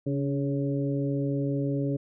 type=harmonic tone with a mistuned harmonic; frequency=138.9 Hz; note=C#3; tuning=4 cents sharp; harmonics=1 / 2 / 3 / 4; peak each=-28 / -29 / -34 / -36 dBFS; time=0.06-1.97 s; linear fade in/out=10 ms; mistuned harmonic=2; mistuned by=+35 cents; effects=none